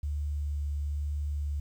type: tone with vibrato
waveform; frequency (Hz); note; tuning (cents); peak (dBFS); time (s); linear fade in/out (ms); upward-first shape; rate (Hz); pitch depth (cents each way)
sine; 73; D2; -10; -29; 0.03-1.6; 5; sine; 1.1; 10
effects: 10-bit